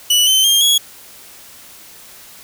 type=tone with pitch steps; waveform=sawtooth; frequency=2957 / 3079 / 3206 / 3338 Hz; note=F#7 / G7 / G7 / G#7; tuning=-2 / -32 / +38 / +8 cents; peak=-7 dBFS; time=0.1-0.78 s; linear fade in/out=5 ms; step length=170 ms; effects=white hiss -40 dBFS RMS until 2.43 s